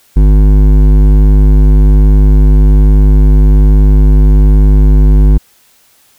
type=tone with hard clipping; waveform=sine; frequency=50.6 Hz; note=G#1; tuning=44 cents flat; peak=-4 dBFS; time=0.16-5.38 s; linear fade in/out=10 ms; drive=12 dB; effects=white hiss -48 dBFS RMS until 6.18 s